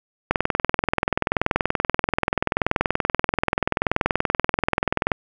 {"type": "click train", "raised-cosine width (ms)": 0.5, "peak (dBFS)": -3, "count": 101, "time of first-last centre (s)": [0.31, 5.118], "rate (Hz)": 20.8, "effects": []}